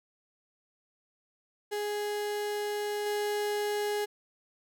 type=tone with level steps; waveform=35% pulse; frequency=415.3 Hz; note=G#4; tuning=in tune; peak=-29 / -27 dBFS; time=1.71-4.06 s; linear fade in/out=20 ms; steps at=3.06 s; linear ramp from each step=2 ms; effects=none